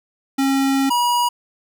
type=tone pair in turn; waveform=square; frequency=271.6 / 965.3 Hz; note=C#4 / B5; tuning=-35 / -40 cents; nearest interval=octave + minor seventh; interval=2195 cents; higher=second; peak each=-16 dBFS; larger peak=neither; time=0.38-0.9 / 0.9-1.29 s; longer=first; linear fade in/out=10 ms; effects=none